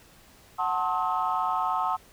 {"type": "chord", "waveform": "sine", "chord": "F# diminished seventh", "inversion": "none", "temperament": "just", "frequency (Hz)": [740, 888, 1065.6, 1278.7], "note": ["F#5", "A5", "C6", "Eb6"], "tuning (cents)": [0, 16, 31, 47], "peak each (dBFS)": -29, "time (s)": [0.58, 1.97], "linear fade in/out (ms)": 20, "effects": ["tanh soft clip ceiling -16 dBFS", "pink hiss -55 dBFS RMS until 2.12 s"]}